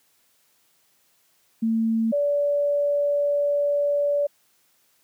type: tone pair in turn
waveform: sine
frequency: 225.1 / 576.8 Hz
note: A3 / D5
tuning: +40 / -31 cents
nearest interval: octave + major third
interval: 1629 cents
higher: second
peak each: -19 dBFS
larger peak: neither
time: 1.62-2.12 / 2.12-4.27 s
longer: second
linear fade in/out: 10 ms
effects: white hiss -64 dBFS RMS until 5.03 s + high-pass 100 Hz 12 dB/octave